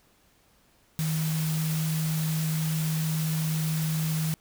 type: tone in noise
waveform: sine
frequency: 157.8 Hz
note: D#3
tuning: 25 cents sharp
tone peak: -25 dBFS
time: 0.99-4.34 s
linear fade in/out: 0 ms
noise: white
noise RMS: -36 dBFS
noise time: 0.99-4.34 s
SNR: +8 dB
effects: pink hiss -63 dBFS RMS until 4.4 s